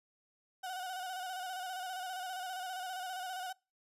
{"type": "tone with vibrato", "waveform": "35% pulse", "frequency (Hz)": 740, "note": "F#5", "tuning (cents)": 0, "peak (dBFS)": -37, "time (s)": [0.63, 3.53], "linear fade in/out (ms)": 10, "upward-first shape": "square", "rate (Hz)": 15, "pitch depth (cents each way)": 41, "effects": ["noise-tail reverb RT60 0.3 s tail -26 dB re dry", "resampled to 32000 Hz"]}